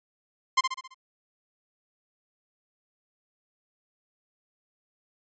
sawtooth tone with echo, 1047 Hz, C6, 1 cent sharp, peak -14 dBFS, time 0.57-0.61 s, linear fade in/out 10 ms, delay 67 ms, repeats 5, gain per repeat -6 dB, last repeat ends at 0.945 s, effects resampled to 16000 Hz

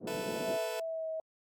pink band-pass noise, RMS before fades -41 dBFS, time 0-0.58 s, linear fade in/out 50 ms, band 160 to 560 Hz, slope 24 dB/octave
sawtooth chord, A suspended second, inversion none, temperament just, 440 / 495 / 660 Hz, A4 / B4 / E5, 0 / +4 / +2 cents, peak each -36 dBFS, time 0.07-0.8 s, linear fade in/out 5 ms
sine tone with pitch glide, 657 to 639.8 Hz, E5 to D#5, -6 to +48 cents, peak -34 dBFS, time 0.36-1.2 s, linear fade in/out 2 ms, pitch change -46 cents, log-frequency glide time 0.8-1.09 s
effects Opus 48 kbps

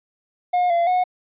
triangle tone with pitch steps, 717 / 685 / 729 Hz, F5 / F5 / F#5, +45 / -34 / -26 cents, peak -14 dBFS, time 0.53-1.04 s, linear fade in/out 10 ms, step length 170 ms, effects resampled to 8000 Hz

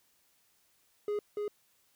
triangle tone with echo, 415.3 Hz, G#4, in tune, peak -28 dBFS, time 1.08-1.19 s, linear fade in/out 2 ms, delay 290 ms, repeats 1, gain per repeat -2 dB, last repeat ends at 1.48 s, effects white hiss -70 dBFS RMS until 1.95 s

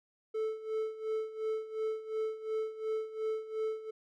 triangle tone with tremolo, 438.1 Hz, A4, 7 cents flat, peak -28 dBFS, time 0.34-3.91 s, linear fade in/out 10 ms, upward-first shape sine, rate 2.8 Hz, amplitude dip 80%, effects none

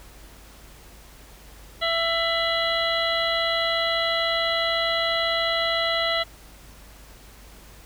harmonic tone with a mistuned harmonic, 666 Hz, E5, 18 cents sharp, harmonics 1 / 2 / 3 / 4 / 5 / 6, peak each -26 / -29 / -27 / -32 / -29 / -29 dBFS, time 1.81-6.24 s, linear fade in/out 20 ms, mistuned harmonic 4, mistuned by +150 cents, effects added 50 Hz sine -47 dBFS peak until 7.85 s + pink hiss -49 dBFS RMS until 7.85 s

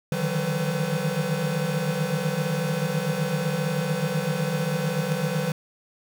square tone cluster, 148.2 / 155.6 / 164 / 188.8 / 506 Hz, D3 / D#3 / E3 / F#3 / B4, +16 / 0 / -9 / +35 / +42 cents, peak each -31 dBFS, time 0.12-5.52 s, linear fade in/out 2 ms, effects none

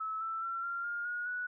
sine tone with pitch steps, 1300 / 1327.3 / 1355.2 / 1383.7 / 1412.8 / 1442.4 / 1472.7 Hz, E6 / E6 / E6 / F6 / F6 / F#6 / F#6, -24 / +12 / +48 / -16 / +20 / -45 / -9 cents, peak -34 dBFS, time 0-1.47 s, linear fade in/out 10 ms, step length 210 ms, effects none

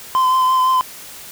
triangle tone with vibrato, 1030 Hz, C6, 28 cents flat, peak -10 dBFS, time 0.15-0.81 s, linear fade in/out 0 ms, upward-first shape triangle, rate 5.9 Hz, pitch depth 23 cents each way, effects white hiss -36 dBFS RMS until 1.31 s

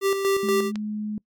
square tone with tremolo, 392 Hz, G4, in tune, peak -19 dBFS, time 0.01-0.72 s, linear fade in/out 50 ms, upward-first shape square, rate 4.2 Hz, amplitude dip 50%
sine tone, 211.6 Hz, G#3, 33 cents sharp, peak -26 dBFS, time 0.43-1.18 s, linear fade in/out 2 ms
click, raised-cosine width 0.2 ms, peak -18 dBFS, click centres 0.757 s
effects noise-tail reverb RT60 0.1 s tail -24 dB re dry + MP3 96 kbps

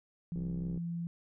sine tone, 170 Hz, F3, 46 cents flat, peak -34 dBFS, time 0.32-1.07 s, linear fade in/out 0 ms
click train, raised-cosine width 3 ms, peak -31 dBFS, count 28, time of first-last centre 0.36-0.775 s, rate 65 Hz
effects none

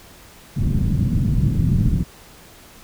white low-pass noise, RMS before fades -18 dBFS, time 0.56-2.04 s, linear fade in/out 20 ms, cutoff 190 Hz, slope 24 dB/octave, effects pink hiss -45 dBFS RMS until 2.83 s

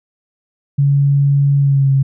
sine tone with pitch glide, 140.8 to 136 Hz, C#3 to C#3, +27 to -33 cents, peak -9 dBFS, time 0.78-2.03 s, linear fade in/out 10 ms, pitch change -60 cents, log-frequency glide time 1.59-1.91 s, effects none

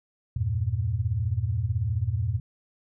sine chord, E diminished, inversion none, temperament equal, 82.41 / 98 / 116.54 Hz, E2 / G2 / Bb2, 0 / 0 / 0 cents, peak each -30 / -28 / -27 dBFS, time 0.36-2.4 s, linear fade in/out 5 ms, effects none

